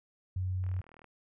sine tone, 92.5 Hz, F#2, in tune, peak -30 dBFS, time 0.36-0.81 s, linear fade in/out 5 ms
click train, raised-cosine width 0.5 ms, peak -39 dBFS, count 17, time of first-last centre 0.64-1.043 s, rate 39.7 Hz
effects none

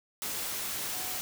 sine tone in noise, 740 Hz, F#5, in tune, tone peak -46 dBFS, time 0.94-1.18 s, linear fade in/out 0 ms, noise white, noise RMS -35 dBFS, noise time 0.22-1.21 s, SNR -14 dB, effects none

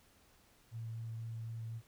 sine tone with vibrato, 113.7 Hz, A#2, 43 cents flat, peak -40 dBFS, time 0.71-1.82 s, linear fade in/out 50 ms, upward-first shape sine, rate 4 Hz, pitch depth 10 cents each way, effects pink hiss -67 dBFS RMS until 1.87 s

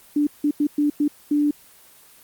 sine tone bursts at uneven times, 293.7 Hz, D4, in tune, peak -16 dBFS, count 6, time 0.16-0.27 / 0.44-0.51 / 0.6-0.67 / 0.78-0.9 / 1-1.08 / 1.31-1.51 s, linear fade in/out 5 ms, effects white hiss -50 dBFS RMS until 2.23 s + Opus 24 kbps

